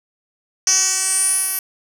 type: tone with band-pass filter sweep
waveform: 10% pulse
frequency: 379 Hz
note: F#4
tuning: 42 cents sharp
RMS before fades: -18 dBFS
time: 0.67-1.59 s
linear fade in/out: 2 ms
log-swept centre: 6000 to 12000 Hz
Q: 7.2
effects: none